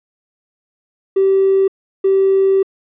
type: tone bursts at uneven times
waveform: triangle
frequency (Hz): 386.9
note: G4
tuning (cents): -23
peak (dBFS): -6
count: 2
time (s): 1.16-1.68 / 2.04-2.63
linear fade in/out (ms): 10
effects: tanh soft clip ceiling -7 dBFS + resampled to 8000 Hz

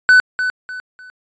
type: tone with echo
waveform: triangle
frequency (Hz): 1500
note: F#6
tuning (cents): +23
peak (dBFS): -4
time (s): 0.09-0.2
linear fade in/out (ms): 0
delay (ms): 300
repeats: 3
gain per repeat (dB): -10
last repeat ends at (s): 1.1
effects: resampled to 16000 Hz

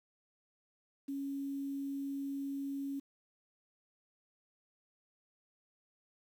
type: tone with quantisation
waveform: sine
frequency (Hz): 277.2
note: C#4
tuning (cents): 0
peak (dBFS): -36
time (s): 1.08-3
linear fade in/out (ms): 10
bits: 10
effects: none

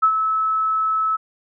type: tone with ADSR envelope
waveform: sine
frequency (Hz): 1300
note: E6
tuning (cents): -24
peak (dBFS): -10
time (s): 0.02-1.17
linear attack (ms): 17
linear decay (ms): 72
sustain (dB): -7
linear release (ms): 18
effects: none

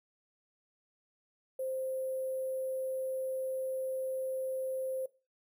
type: tone with sample-and-hold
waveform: sine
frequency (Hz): 523.3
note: C5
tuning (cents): 0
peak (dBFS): -33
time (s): 1.59-5.06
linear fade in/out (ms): 5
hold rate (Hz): 11025
effects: noise-tail reverb RT60 0.3 s tail -19 dB re dry

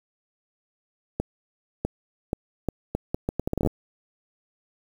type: accelerating click train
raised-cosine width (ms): 2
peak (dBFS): -11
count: 16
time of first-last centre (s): 1.2-3.673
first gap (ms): 650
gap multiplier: 0.74
effects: 7-bit

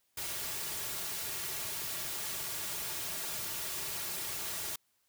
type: noise with comb filter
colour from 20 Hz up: white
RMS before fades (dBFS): -38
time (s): 0.17-4.76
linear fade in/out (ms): 5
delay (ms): 3.9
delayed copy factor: -0.55
effects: white hiss -75 dBFS RMS until 5.08 s

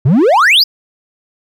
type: exponential sweep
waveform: triangle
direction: up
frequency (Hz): 115.2 to 5274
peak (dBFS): -4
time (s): 0.05-0.64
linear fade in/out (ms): 10
effects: none

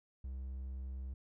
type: tone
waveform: triangle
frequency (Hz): 65.41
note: C2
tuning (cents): 0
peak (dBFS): -38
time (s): 0.24-1.14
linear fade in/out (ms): 5
effects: none

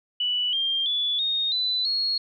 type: tone with pitch steps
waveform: sine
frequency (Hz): 2960 / 3191 / 3440 / 3708 / 3997 / 4309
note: F#7 / G7 / A7 / A#7 / B7 / C#8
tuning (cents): 0 / +30 / -40 / -10 / +20 / -50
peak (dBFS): -22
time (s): 0.2-2.18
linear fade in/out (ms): 5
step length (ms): 330
effects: none

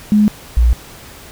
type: tone pair in turn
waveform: sine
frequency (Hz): 210 / 59.13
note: G#3 / A#1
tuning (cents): +19 / +25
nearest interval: octave + minor seventh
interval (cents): 2194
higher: first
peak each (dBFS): -7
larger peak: neither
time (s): 0.12-0.28 / 0.57-0.73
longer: neither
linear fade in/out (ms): 0
effects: pink hiss -37 dBFS RMS until 1.31 s

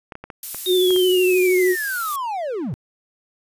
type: clicks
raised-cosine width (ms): 0.5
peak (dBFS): -19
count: 7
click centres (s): 0.122 / 0.154 / 0.24 / 0.302 / 0.546 / 0.906 / 0.962
type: noise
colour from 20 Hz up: violet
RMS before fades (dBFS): -27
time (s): 0.43-2.16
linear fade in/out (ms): 2
type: tone with vibrato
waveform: sine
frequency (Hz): 366.5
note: F#4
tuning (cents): -16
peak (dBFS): -14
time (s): 0.66-1.76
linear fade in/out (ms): 50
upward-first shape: sine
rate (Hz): 13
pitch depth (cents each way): 23
type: linear sweep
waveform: triangle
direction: down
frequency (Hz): 3729 to 103.6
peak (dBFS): -21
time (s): 0.66-2.74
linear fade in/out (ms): 0
effects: resampled to 32000 Hz

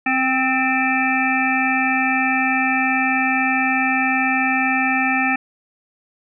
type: harmonic tone with a mistuned harmonic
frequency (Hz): 261.6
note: C4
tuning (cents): 0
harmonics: 1 / 3 / 5 / 7 / 9 / 10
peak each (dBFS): -22 / -22 / -27 / -22 / -22 / -26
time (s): 0.06-5.36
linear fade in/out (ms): 5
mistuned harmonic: 7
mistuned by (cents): -32
effects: none

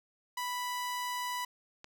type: tone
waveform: sawtooth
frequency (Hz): 987.8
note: B5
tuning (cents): 0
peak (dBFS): -30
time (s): 0.37-1.45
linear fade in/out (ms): 5
type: click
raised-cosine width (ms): 0.2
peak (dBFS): -30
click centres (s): 1.844
effects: none

